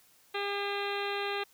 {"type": "harmonic tone with a mistuned harmonic", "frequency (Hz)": 403.3, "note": "G4", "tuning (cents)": 49, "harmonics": [1, 2, 3, 4, 5, 6, 7, 8, 9, 10], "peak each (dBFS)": [-35, -38, -40, -41, -42, -43, -43, -44, -45, -45], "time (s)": [0.34, 1.44], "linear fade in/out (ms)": 10, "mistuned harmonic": 7, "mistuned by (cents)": -61, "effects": ["white hiss -63 dBFS RMS until 1.53 s"]}